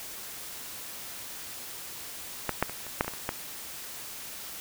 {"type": "clicks", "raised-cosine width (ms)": 0.5, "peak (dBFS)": [-11, -8, -23, -26, -8, -22, -16, -26, -13], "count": 9, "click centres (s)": [2.493, 2.626, 2.696, 2.867, 3.009, 3.046, 3.08, 3.137, 3.291], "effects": ["white hiss -41 dBFS RMS until 4.6 s"]}